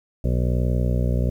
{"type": "harmonic tone", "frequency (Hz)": 61, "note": "B1", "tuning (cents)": -21, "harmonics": [1, 2, 3, 4, 6, 7, 8, 9, 10], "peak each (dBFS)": [-21, -23, -28, -31, -36, -37, -36, -35, -38], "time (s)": [0.24, 1.3], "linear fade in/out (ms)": 5, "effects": ["9-bit"]}